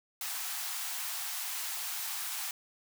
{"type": "high-pass noise", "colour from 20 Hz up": "white", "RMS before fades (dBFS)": -37, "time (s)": [0.21, 2.51], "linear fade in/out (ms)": 2, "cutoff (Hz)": 690, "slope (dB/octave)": 96, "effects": []}